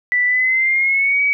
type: tone with pitch glide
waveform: sine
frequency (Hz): 1975.5 to 2269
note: B6 to C#7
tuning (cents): 0 to +40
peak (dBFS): -13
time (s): 0.12-1.33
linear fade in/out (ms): 0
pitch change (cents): +240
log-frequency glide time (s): 0.26-1.22
effects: none